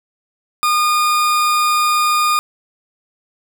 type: tone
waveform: 40% pulse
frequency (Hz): 1219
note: D#6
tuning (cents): -36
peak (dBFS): -12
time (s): 0.63-2.39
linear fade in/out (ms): 0
effects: none